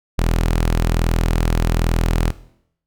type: tone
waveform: sawtooth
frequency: 41.2 Hz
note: E1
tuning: in tune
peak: -11 dBFS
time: 0.18-2.31 s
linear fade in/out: 10 ms
effects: noise-tail reverb RT60 0.7 s tail -17 dB re dry